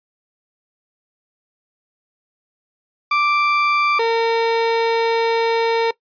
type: tone pair in turn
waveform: 30% pulse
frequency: 1174.7 / 457.9 Hz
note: D6 / A#4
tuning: 0 / -31 cents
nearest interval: octave + major third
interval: 1631 cents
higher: first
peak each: -12 dBFS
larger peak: neither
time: 3.11-3.99 / 3.99-5.91 s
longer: second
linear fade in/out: 5 ms
effects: noise-tail reverb RT60 0.1 s tail -20 dB re dry + resampled to 11025 Hz